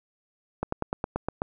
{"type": "slowing click train", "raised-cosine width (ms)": 1, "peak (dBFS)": -13, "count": 8, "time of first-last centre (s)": [0.63, 1.419], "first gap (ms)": 94, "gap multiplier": 1.06, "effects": []}